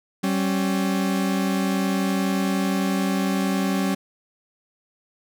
40% pulse tone pair together, 192.25 / 272.8 Hz, G3 / C#4, -33 / -28 cents, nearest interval tritone, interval 605 cents, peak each -21 / -25 dBFS, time 0.23-3.95 s, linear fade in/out 10 ms, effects none

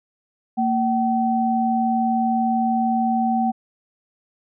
sine tone pair together, 229.9 / 763 Hz, A#3 / G5, -24 / -47 cents, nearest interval octave + major sixth, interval 2077 cents, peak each -20 dBFS, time 0.57-3.52 s, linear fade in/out 20 ms, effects none

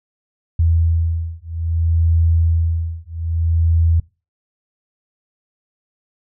sine beating tone pair, 82.41 / 83.02 Hz, E2 / E2, 0 / +13 cents, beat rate 0.61 Hz, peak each -17 dBFS, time 0.59-4 s, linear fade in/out 5 ms, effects noise-tail reverb RT60 0.3 s tail -23 dB re dry

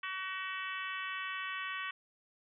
harmonic tone, 377.7 Hz, F#4, 36 cents sharp, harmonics 3 / 4 / 5 / 6 / 7 / 8 / 9, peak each -42 / -44 / -42 / -47 / -45 / -47 / -53 dBFS, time 0.03-1.91 s, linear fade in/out 5 ms, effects none

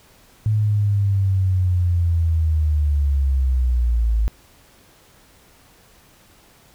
sine linear sweep, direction down, 108.3 to 53.3 Hz, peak -15 dBFS, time 0.46-4.28 s, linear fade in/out 0 ms, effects pink hiss -52 dBFS RMS until 6.74 s

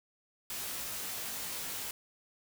white noise with comb filter, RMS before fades -39 dBFS, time 0.5-1.91 s, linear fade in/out 2 ms, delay 19 ms, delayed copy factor +0.85, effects none

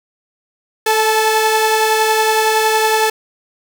sawtooth tone pair together, 439.4 / 868 Hz, A4 / A5, -2 / -24 cents, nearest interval octave, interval 1178 cents, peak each -11 dBFS, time 0.86-3.1 s, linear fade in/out 5 ms, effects none

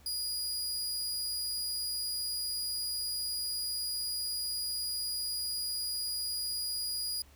sawtooth tone, 4888 Hz, D#8, 32 cents flat, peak -30 dBFS, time 0.06-7.22 s, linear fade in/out 2 ms, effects added 71 Hz sine -58 dBFS peak until 7.35 s + pink hiss -62 dBFS RMS until 7.35 s

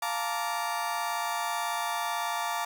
35% pulse chord, Bb major seventh, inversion second, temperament just, 699.2 / 874.1 / 932.3 / 1165.4 Hz, F5 / A5 / Bb5 / D6, +2 / -12 / 0 / -14 cents, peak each -33 dBFS, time 0.02-2.65 s, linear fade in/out 5 ms, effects none

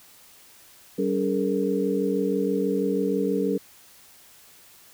sine tone cluster, 193 / 284.3 / 418 / 464.2 Hz, G3 / C#4 / G#4 / A#4, -27 / +44 / +11 / -7 cents, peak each -27 dBFS, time 0.98-3.58 s, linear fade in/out 10 ms, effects white hiss -52 dBFS RMS until 4.93 s

